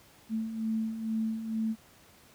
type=beating tone pair; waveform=sine; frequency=220 / 222.2 Hz; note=A3 / A3; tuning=0 / +17 cents; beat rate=2.2 Hz; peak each=-37 / -30 dBFS; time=0.29-1.76 s; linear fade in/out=50 ms; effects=pink hiss -58 dBFS RMS until 2.34 s + high-pass 60 Hz 12 dB/octave